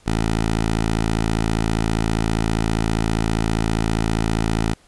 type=tone; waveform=10% pulse; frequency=55 Hz; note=A1; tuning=in tune; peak=-10 dBFS; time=0.06-4.74 s; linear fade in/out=10 ms; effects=pink hiss -54 dBFS RMS until 4.87 s + resampled to 24000 Hz